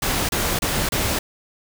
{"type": "noise bursts", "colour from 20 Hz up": "pink", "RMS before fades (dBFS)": -22, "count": 4, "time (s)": [0.02, 1.19], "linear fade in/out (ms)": 5, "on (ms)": 270, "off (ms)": 30, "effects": []}